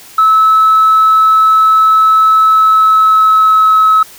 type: tone with pitch glide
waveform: sine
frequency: 1300 to 1288.8 Hz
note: E6 to E6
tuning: -24 to -39 cents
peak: -3 dBFS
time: 0.18-4.03 s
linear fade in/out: 5 ms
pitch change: -15 cents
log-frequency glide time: 2.45-3.76 s
effects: tanh soft clip ceiling -1 dBFS + white hiss -36 dBFS RMS until 4.18 s